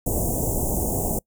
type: band-stop noise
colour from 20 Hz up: pink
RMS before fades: -24 dBFS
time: 0.06-1.19 s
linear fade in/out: 5 ms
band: 810 to 6900 Hz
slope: 48 dB/octave
effects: noise-tail reverb RT60 0.1 s tail -25 dB re dry